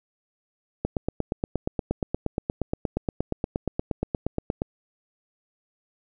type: click train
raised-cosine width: 2 ms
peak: -11 dBFS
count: 33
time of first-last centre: 0.85-4.619 s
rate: 8.49 Hz
effects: none